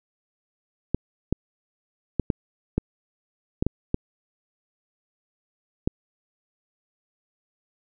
clicks, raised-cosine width 3 ms, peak -8 dBFS, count 9, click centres 0.946 / 1.326 / 2.197 / 2.302 / 2.78 / 3.625 / 3.666 / 3.944 / 5.875 s, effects none

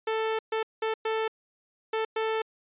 sawtooth tone bursts at uneven times, 442.1 Hz, A4, 8 cents sharp, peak -22 dBFS, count 6, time 0.07-0.39 / 0.52-0.63 / 0.82-0.94 / 1.05-1.28 / 1.93-2.05 / 2.16-2.42 s, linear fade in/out 5 ms, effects resampled to 8000 Hz

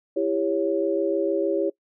sine chord, C# diminished, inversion first, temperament just, 332.6 / 399.1 / 554.4 Hz, E4 / G4 / C#5, +16 / +31 / 0 cents, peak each -25 dBFS, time 0.16-1.7 s, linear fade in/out 10 ms, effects noise-tail reverb RT60 0.1 s tail -21 dB re dry

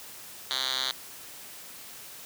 5% pulse tone with band-pass filter, 130.6 Hz, C3, 3 cents flat, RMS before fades -30 dBFS, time 0.51-0.91 s, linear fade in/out 0 ms, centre 3800 Hz, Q 2.8, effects white hiss -45 dBFS RMS until 2.25 s + high-pass 80 Hz 12 dB/octave

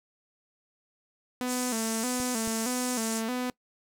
sawtooth tone with vibrato, 236.6 Hz, A#3, 26 cents sharp, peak -25 dBFS, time 1.41-3.5 s, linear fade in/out 0 ms, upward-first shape square, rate 1.6 Hz, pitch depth 96 cents each way
white band-pass noise, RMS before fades -36 dBFS, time 1.46-3.23 s, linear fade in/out 50 ms, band 5400 to 9100 Hz, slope 24 dB/octave
clicks, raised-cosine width 3 ms, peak -27 dBFS, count 2, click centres 2.201 / 2.475 s
effects noise-tail reverb RT60 0.1 s tail -22 dB re dry

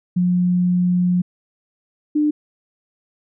sine tone pair in turn, 178.9 / 299.6 Hz, F3 / D4, +42 / +35 cents, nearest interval major sixth, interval 893 cents, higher second, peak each -14 dBFS, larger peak neither, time 0.16-1.22 / 2.15-2.31 s, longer first, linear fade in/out 10 ms, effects none

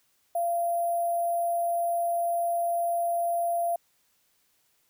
sine tone with sample-and-hold, 686 Hz, F5, 31 cents flat, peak -24 dBFS, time 0.35-3.76 s, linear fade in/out 5 ms, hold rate 11025 Hz, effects white hiss -69 dBFS RMS until 4.89 s

